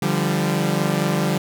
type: tone cluster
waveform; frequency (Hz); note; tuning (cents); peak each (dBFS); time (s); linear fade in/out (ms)
sawtooth; 147.5 / 172.6 / 196.5; D3 / F3 / G3; +8 / -20 / +4; -19; 0.02-1.38; 5
effects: none